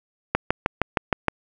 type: click train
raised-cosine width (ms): 0.5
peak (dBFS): -3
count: 7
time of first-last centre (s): 0.35-1.283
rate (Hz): 6.43
effects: none